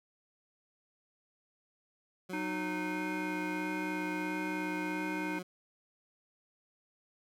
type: tone with vibrato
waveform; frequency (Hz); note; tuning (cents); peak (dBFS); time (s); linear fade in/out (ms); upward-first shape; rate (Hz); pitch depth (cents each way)
20% pulse; 183.8; F#3; -11; -35; 2.29-5.43; 10; sine; 1.5; 20
type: harmonic tone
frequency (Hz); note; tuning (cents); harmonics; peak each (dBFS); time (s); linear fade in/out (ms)
307.6; D#4; -20; 1 / 3 / 5 / 7 / 8; -36 / -41 / -43 / -44 / -45; 2.33-5.39; 5
effects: none